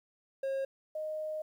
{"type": "tone pair in turn", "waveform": ["triangle", "sine"], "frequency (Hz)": [540, 619.5], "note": ["C#5", "D#5"], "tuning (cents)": [-45, -8], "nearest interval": "major second", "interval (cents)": 237, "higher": "second", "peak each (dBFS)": [-29, -34], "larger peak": "first", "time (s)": [[0.43, 0.65], [0.95, 1.42]], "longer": "second", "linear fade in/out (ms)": 5, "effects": ["11-bit"]}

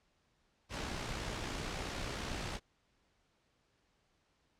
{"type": "noise with amplitude modulation", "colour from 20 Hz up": "pink", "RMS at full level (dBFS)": -38, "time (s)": [0.69, 2.6], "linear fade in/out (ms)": 50, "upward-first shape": "sine", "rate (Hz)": 62.9, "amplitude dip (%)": 40, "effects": ["pink hiss -75 dBFS RMS until 4.59 s", "low-pass 6000 Hz 12 dB/octave"]}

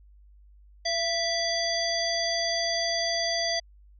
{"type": "harmonic tone with a mistuned harmonic", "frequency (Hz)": 676, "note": "E5", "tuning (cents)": 43, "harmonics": [1, 3, 5, 7, 9], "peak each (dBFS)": [-29, -33, -34, -29, -36], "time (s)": [0.85, 3.6], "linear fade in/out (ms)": 10, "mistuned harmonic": 3, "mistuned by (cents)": -51, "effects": ["added 50 Hz sine -51 dBFS peak until 3.99 s"]}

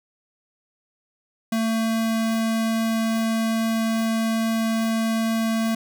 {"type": "tone", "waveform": "square", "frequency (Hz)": 224.7, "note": "A3", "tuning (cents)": 37, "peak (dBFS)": -21, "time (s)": [1.52, 5.75], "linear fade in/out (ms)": 5, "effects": []}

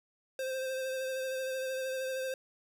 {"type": "tone with vibrato", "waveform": "square", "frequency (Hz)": 523.3, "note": "C5", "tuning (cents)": 0, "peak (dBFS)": -34, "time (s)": [0.39, 2.34], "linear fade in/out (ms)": 2, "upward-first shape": "sine", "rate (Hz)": 13, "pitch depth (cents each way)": 21, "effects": []}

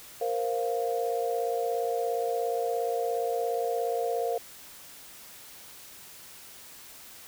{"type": "chord", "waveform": "sine", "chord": "Bb suspended second", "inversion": "none", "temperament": "equal", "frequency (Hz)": [466.2, 523.3, 698.5], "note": ["Bb4", "C5", "F5"], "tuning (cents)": [0, 0, 0], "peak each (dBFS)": [-29, -33, -31], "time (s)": [0.21, 4.38], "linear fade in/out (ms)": 5, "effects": ["white hiss -48 dBFS RMS until 7.27 s"]}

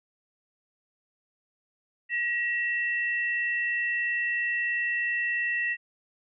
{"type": "tone pair together", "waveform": "sine", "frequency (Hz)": [1908.5, 2690], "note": ["A#6", "E7"], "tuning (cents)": [40, 34], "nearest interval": "tritone", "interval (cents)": 594, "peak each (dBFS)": [-26, -32], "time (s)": [2.09, 5.77], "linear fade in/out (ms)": 50, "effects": []}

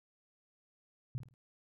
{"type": "tone with echo", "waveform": "sine", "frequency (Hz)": 125.7, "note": "B2", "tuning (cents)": 31, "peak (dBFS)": -34, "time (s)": [1.15, 1.18], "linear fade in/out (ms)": 0, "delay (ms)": 53, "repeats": 3, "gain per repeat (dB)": -10, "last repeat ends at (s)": 1.339, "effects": []}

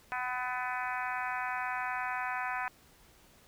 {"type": "harmonic tone with a mistuned harmonic", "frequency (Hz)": 250.6, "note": "B3", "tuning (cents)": 25, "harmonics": [3, 4, 5, 6, 7, 8, 9, 10], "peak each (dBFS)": [-38, -38, -42, -39, -41, -45, -46, -45], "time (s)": [0.12, 2.68], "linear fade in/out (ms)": 0, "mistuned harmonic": 5, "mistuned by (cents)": 16, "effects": ["pink hiss -61 dBFS RMS until 3.47 s"]}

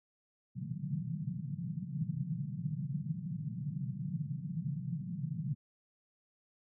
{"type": "band-pass noise", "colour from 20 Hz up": "pink", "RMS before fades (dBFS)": -38, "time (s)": [0.55, 5.55], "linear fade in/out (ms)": 20, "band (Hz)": [130, 180], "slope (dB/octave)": 48, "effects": []}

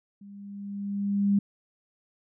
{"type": "tone with level ramp", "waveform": "sine", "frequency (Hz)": 200.8, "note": "G3", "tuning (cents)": 42, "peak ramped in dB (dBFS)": [-44, -18], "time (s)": [0.21, 1.39], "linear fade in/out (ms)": 5, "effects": []}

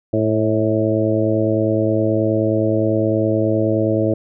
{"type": "harmonic tone with a mistuned harmonic", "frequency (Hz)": 109.6, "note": "A2", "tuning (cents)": -6, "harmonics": [1, 2, 3, 4, 5, 6], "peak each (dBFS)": [-21, -24, -19, -24, -21, -24], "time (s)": [0.13, 4.14], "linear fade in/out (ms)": 5, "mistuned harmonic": 6, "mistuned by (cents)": -29, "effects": []}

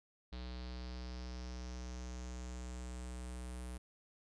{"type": "tone with low-pass filter sweep", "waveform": "square", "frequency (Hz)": 61.9, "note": "B1", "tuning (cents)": 5, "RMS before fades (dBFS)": -45, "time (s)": [0.32, 3.78], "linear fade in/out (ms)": 10, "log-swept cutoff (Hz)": [4100, 9800], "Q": 4.1, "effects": []}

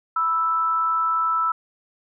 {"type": "tone pair together", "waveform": "sine", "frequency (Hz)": [987.8, 1318.5], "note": ["B5", "E6"], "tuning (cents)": [0, 0], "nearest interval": "perfect fourth", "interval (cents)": 500, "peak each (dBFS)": [-28, -19], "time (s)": [0.16, 1.52], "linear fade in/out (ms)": 5, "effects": []}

